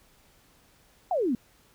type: exponential sweep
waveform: sine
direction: down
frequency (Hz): 784 to 220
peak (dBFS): -23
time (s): 1.11-1.35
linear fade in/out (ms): 2
effects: pink hiss -61 dBFS RMS until 1.74 s